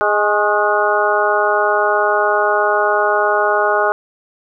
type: harmonic tone with a mistuned harmonic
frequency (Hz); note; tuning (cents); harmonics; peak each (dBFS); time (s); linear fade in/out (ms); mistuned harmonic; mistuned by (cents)
207.7; G#3; 0; 2 / 3 / 4 / 5 / 6 / 7; -19 / -18 / -19 / -22 / -20 / -19; 0.01-3.92; 0; 5; +60
effects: none